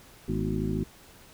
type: harmonic tone with a mistuned harmonic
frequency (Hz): 53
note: G#1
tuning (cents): +36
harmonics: 1 / 2 / 3 / 4 / 5 / 6 / 7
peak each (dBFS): -35 / -35 / -32 / -33 / -34 / -36 / -35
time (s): 0.28-0.84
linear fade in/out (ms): 5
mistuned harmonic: 5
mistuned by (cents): -120
effects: pink hiss -53 dBFS RMS until 1.33 s